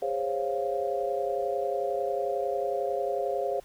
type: chord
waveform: sine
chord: Db major seventh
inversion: second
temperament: equal with one note detuned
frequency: 407.9 / 523.3 / 554.4 / 698.5 Hz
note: Ab4 / C5 / Db5 / F5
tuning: -31 / 0 / 0 / 0 cents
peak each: -32 dBFS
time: 0.02-3.6 s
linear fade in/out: 5 ms
effects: pink hiss -57 dBFS RMS until 3.64 s